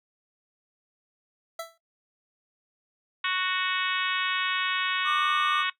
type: tone with exponential decay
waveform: 25% pulse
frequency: 663 Hz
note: E5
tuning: 10 cents sharp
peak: -26 dBFS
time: 1.59-1.78 s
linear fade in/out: 5 ms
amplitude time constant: 40 ms
type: harmonic tone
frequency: 370 Hz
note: F#4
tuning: in tune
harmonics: 3 / 4 / 5 / 6 / 7 / 8 / 9 / 10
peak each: -31 / -32 / -33 / -34 / -34 / -35 / -36 / -36 dBFS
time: 3.24-5.7 s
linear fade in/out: 5 ms
type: tone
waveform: triangle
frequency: 1193 Hz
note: D6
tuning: 27 cents sharp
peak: -23 dBFS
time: 5.04-5.65 s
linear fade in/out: 50 ms
effects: noise-tail reverb RT60 0.1 s tail -17 dB re dry